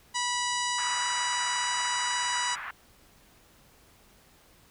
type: harmonic tone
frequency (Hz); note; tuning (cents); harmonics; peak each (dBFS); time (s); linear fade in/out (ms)
978; B5; -17; 1 / 2 / 3 / 4 / 5 / 6 / 7 / 8 / 9; -31 / -34 / -36 / -37 / -38 / -39 / -39 / -40 / -41; 0.14-2.56; 20
type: band-pass noise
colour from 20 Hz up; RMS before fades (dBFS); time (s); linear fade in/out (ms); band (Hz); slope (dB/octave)
pink; -38; 0.78-2.71; 5; 1100 to 2000; 24
effects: pink hiss -59 dBFS RMS until 4.7 s